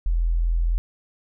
sine tone, 42 Hz, E1, 33 cents sharp, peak -18 dBFS, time 0.06-0.78 s, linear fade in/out 0 ms, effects none

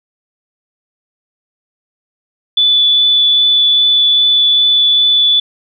sine tone with vibrato, 3470 Hz, A7, 25 cents flat, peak -7 dBFS, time 2.57-5.4 s, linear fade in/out 5 ms, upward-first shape triangle, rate 2.5 Hz, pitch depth 8 cents each way, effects none

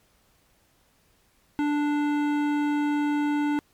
sine tone with hard clipping, 293.7 Hz, D4, in tune, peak -24 dBFS, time 1.59-3.59 s, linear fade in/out 0 ms, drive 15 dB, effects pink hiss -64 dBFS RMS until 3.73 s + MP3 96 kbps

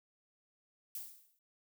violet noise with exponential decay, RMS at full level -40 dBFS, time 0.95-1.39 s, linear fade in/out 2 ms, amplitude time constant 95 ms, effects none

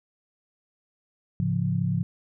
sine chord, A augmented, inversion none, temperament equal with one note detuned, 107.55 / 138.59 / 174.61 Hz, A2 / C#3 / E#3, -39 / 0 / 0 cents, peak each -28 / -27 / -26 dBFS, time 1.4-2.03 s, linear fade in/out 0 ms, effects none

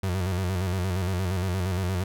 35% pulse tone with vibrato, 92.1 Hz, F#2, 7 cents flat, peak -23 dBFS, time 0.03-2.04 s, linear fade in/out 5 ms, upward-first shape square, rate 8.6 Hz, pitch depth 68 cents each way, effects none

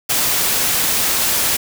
white noise, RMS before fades -17 dBFS, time 0.09-1.57 s, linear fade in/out 10 ms, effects none

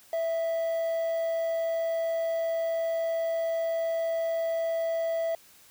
triangle tone with quantisation, 659.3 Hz, E5, in tune, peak -24 dBFS, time 0.13-5.35 s, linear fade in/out 2 ms, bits 8, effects white hiss -56 dBFS RMS until 5.7 s

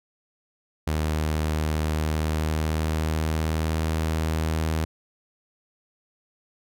sawtooth tone with pitch glide, 77.5 to 79.49 Hz, D#2 to D#2, -6 to +38 cents, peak -19 dBFS, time 0.87-4.85 s, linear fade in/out 5 ms, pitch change +44 cents, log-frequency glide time 1.86-3.87 s, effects none

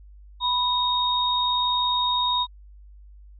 sine tone pair together, 987.8 / 3729 Hz, B5 / A#7, 0 / 0 cents, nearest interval octave + major seventh, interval 2300 cents, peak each -23 dBFS, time 0.4-2.47 s, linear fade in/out 50 ms, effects added 50 Hz sine -44 dBFS peak until 3.39 s

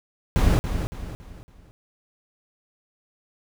brown noise with echo, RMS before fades -18 dBFS, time 0.36-0.59 s, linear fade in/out 0 ms, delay 280 ms, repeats 4, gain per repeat -8 dB, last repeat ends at 1.71 s, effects none

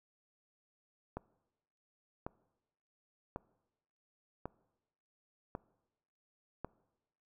click train, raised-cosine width 1 ms, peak -25 dBFS, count 6, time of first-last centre 1.17-6.646 s, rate 0.913 Hz, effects noise-tail reverb RT60 1.0 s tail -22 dB re dry

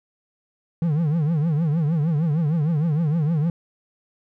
triangle tone with vibrato, 157.3 Hz, D#3, 19 cents sharp, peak -16 dBFS, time 0.82-3.5 s, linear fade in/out 2 ms, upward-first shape triangle, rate 6.5 Hz, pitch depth 190 cents each way, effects none

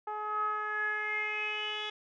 10% pulse tone with low-pass filter sweep, 423.7 Hz, G#4, 35 cents sharp, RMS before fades -34 dBFS, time 0.07-1.9 s, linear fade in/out 5 ms, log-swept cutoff 1000 to 3500 Hz, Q 7.6, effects none

